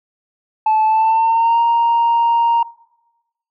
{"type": "tone with pitch glide", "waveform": "sine", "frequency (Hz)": [870, 932.4], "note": ["A5", "A#5"], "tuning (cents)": [-20, 0], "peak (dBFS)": -9, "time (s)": [0.66, 2.63], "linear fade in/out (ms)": 5, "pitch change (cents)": 120, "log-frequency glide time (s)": [0.85, 1.6], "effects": ["noise-tail reverb RT60 1.0 s tail -22 dB re dry", "tanh soft clip ceiling -9 dBFS"]}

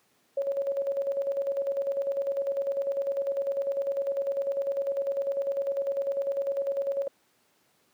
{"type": "tone with tremolo", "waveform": "sine", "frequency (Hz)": 554.4, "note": "C#5", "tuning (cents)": 0, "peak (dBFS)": -24, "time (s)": [0.37, 7.08], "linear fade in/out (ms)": 5, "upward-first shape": "square", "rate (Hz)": 10, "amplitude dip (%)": 55, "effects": ["pink hiss -67 dBFS RMS until 7.93 s", "high-pass 200 Hz 12 dB/octave"]}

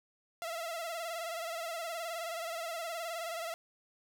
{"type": "tone with vibrato", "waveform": "sawtooth", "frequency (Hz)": 668, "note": "E5", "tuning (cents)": 23, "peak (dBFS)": -33, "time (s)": [0.42, 3.54], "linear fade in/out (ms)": 0, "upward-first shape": "sine", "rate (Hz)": 19, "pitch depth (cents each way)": 66, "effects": []}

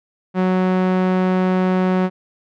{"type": "tone with low-pass filter", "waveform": "sawtooth", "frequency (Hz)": 185, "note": "F#3", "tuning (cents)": 0, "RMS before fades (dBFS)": -17, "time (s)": [0.34, 2.1], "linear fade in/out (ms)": 50, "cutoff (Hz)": 1900, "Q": 0.59, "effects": []}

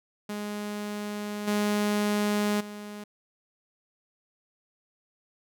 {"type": "tone with level steps", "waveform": "sawtooth", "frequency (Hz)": 207.7, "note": "G#3", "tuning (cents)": 0, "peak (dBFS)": [-28, -20, -34], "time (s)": [0.29, 3.04], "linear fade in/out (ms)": 5, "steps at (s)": [1.47, 2.6], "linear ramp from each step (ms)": 10, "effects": []}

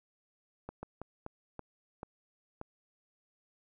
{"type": "slowing click train", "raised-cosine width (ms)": 1, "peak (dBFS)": -27, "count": 7, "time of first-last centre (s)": [0.69, 2.614], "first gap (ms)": 140, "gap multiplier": 1.33, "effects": []}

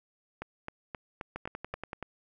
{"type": "two click trains", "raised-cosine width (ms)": 0.5, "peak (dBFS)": [-22, -22], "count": [8, 6], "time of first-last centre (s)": [[1.36, 2.027], [0.42, 1.739]], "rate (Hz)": [10.5, 3.79], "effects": []}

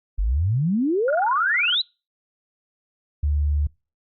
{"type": "exponential sweep", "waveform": "sine", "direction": "up", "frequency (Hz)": [43.65, 4110], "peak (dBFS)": -18, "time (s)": [0.18, 1.82], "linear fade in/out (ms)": 10}
{"type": "tone bursts", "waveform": "sine", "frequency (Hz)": 1433, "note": "F6", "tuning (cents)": 44, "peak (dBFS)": -24, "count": 15, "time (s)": [1.08, 1.747], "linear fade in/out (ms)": 2, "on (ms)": 23, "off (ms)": 23}
{"type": "tone", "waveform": "sine", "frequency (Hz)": 73.42, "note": "D2", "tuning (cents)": 0, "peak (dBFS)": -18, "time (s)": [3.23, 3.67], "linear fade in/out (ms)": 5}
{"effects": ["noise-tail reverb RT60 0.3 s tail -26 dB re dry", "Opus 48 kbps"]}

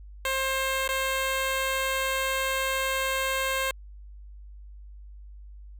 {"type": "tone with dropouts", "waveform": "10% pulse", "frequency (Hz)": 531, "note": "C5", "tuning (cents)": 25, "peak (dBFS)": -17, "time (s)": [0.25, 3.71], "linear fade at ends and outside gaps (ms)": 2, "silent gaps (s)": [0.878, 0.889], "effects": ["added 50 Hz sine -42 dBFS peak until 5.79 s"]}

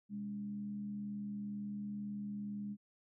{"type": "tone with frequency modulation", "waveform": "sine", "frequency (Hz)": 205.3, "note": "G#3", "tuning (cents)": -20, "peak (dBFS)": -39, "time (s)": [0.09, 2.77], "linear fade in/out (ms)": 50, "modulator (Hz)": 77.9, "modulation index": 0.33, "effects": []}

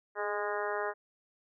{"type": "harmonic tone with a mistuned harmonic", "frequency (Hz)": 206.1, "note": "G#3", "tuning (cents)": -13, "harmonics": [2, 3, 4, 5, 6, 7, 8, 9], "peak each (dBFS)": [-36, -38, -39, -40, -41, -41, -42, -43], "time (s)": [0.15, 0.94], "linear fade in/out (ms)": 50, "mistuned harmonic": 2, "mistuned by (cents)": 20, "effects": []}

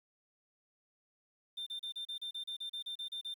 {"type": "tone bursts", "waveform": "triangle", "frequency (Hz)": 3590, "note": "A7", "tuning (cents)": 34, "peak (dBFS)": -36, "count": 14, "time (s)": [1.57, 3.342], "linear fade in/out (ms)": 10, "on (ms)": 95, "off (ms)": 34, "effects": ["tanh soft clip ceiling -33 dBFS", "11-bit"]}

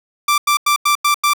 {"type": "tone bursts", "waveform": "sawtooth", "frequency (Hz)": 1174.7, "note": "D6", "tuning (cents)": 0, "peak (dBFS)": -8, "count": 6, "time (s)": [0.28, 1.335], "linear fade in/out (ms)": 5, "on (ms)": 100, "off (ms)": 91, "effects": []}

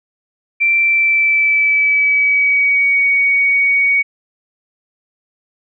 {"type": "tone with pitch glide", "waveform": "sine", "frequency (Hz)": [2349, 2243], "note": ["D7", "C#7"], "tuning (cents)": [0, 20], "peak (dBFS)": -10, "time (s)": [0.6, 4.03], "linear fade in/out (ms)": 20, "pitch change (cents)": -80, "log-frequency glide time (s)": [0.76, 3.02], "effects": []}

